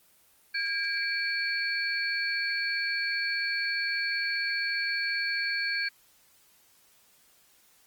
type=tone cluster; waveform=sine; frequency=1621 / 2329 / 4418 Hz; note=G#6 / D7 / C#8; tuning=-42 / -15 / -7 cents; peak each=-30 / -32 / -33 dBFS; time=0.54-5.89 s; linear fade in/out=10 ms; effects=white hiss -62 dBFS RMS until 7.86 s + Opus 24 kbps